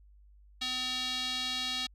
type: tone with band-pass filter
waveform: square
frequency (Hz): 254.7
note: C4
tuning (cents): -46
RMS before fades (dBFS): -34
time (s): 0.61-1.87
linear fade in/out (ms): 10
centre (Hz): 3800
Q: 3.2
effects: added 50 Hz sine -55 dBFS peak until 1.94 s